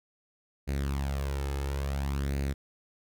sawtooth tone with flanger, 69.3 Hz, C#2, in tune, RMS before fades -31 dBFS, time 0.67-2.54 s, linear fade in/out 20 ms, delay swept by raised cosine 0.45 to 2.35 ms, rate 0.58 Hz, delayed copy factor +0.6, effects none

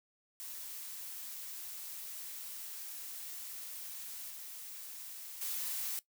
blue noise with level steps, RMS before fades -45 / -47 / -38 dBFS, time 0.4-5.99 s, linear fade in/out 0 ms, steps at 4.3 / 5.41 s, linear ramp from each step 5 ms, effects noise-tail reverb RT60 0.1 s tail -17 dB re dry

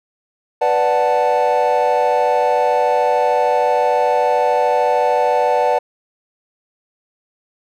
triangle chord, B minor seventh, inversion none, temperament equal, 493.9 / 587.3 / 740 / 880 Hz, B4 / D5 / F#5 / A5, 0 / 0 / 0 / 0 cents, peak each -16 dBFS, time 0.61-5.79 s, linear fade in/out 10 ms, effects tanh soft clip ceiling -3 dBFS

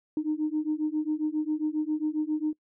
sine beating tone pair, 303.2 / 310.6 Hz, D#4 / D#4, -45 / -3 cents, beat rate 7.4 Hz, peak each -28 dBFS, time 0.17-2.53 s, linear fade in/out 2 ms, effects noise-tail reverb RT60 0.1 s tail -24 dB re dry + tanh soft clip ceiling -19 dBFS

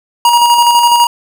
square tone with tremolo, 951 Hz, A#5, 34 cents sharp, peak -5 dBFS, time 0.25-1.07 s, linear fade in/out 2 ms, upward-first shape square, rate 12 Hz, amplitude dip 35%, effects none

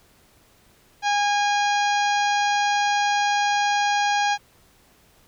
harmonic tone, 819 Hz, G#5, 24 cents flat, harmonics 1 / 2 / 3 / 4 / 5 / 6 / 7 / 8, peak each -20 / -26 / -30 / -32 / -34 / -36 / -37 / -38 dBFS, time 1.02-4.38 s, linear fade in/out 50 ms, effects pink hiss -57 dBFS RMS until 5.27 s

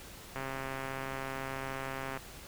click train, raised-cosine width 0.5 ms, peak -23 dBFS, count 244, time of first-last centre 0.36-2.173 s, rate 134 Hz, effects pink hiss -49 dBFS RMS until 2.47 s

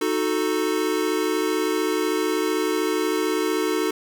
square chord, D# diminished, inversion none, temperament equal with one note detuned, 311.1 / 367 / 440 Hz, D#4 / F#4 / A4, 0 / -14 / 0 cents, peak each -26 dBFS, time 0.01-3.91 s, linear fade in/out 5 ms, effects none

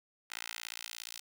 10% pulse tone with high-pass filter sweep, 57.1 Hz, A#1, 35 cents flat, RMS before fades -44 dBFS, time 0.3-1.2 s, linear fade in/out 10 ms, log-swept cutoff 1800 to 4000 Hz, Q 0.94, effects none

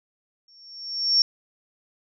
sine tone with exponential growth, 5480 Hz, F8, 34 cents flat, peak -13 dBFS, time 0.48-1.22 s, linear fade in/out 1 ms, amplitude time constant 160 ms, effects none

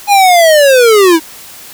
square linear sweep, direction down, 830.6 to 310 Hz, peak -4 dBFS, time 0.07-1.2 s, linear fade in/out 50 ms, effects white hiss -32 dBFS RMS until 1.73 s

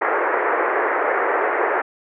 pink band-pass noise, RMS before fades -20 dBFS, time 0.01-1.82 s, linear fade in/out 10 ms, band 360 to 2000 Hz, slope 48 dB/octave, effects none

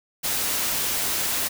white noise, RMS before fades -25 dBFS, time 0.23-1.49 s, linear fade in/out 20 ms, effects none

